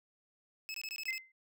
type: tone bursts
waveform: 25% pulse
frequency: 2592 Hz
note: E7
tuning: 30 cents flat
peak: -35 dBFS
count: 7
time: 0.69-1.18 s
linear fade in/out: 0 ms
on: 52 ms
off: 21 ms
type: tone with exponential decay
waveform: sine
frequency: 2070 Hz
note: C7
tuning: 19 cents flat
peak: -30 dBFS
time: 1.08-1.32 s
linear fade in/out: 5 ms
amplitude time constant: 52 ms
effects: none